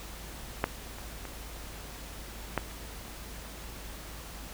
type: clicks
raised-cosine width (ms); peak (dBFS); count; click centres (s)
0.5; -10 / -29 / -25 / -12 / -30; 5; 0.641 / 0.985 / 1.253 / 2.577 / 2.712
effects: added 53 Hz sine -45 dBFS peak until 4.53 s + pink hiss -45 dBFS RMS until 4.53 s